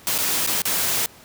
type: noise with dropouts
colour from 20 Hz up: white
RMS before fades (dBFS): -22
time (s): 0.07-1.06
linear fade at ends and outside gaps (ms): 0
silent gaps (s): 0.18-0.186 / 0.464-0.473 / 0.619-0.654
effects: pink hiss -47 dBFS RMS until 1.24 s + high-pass 80 Hz 12 dB/octave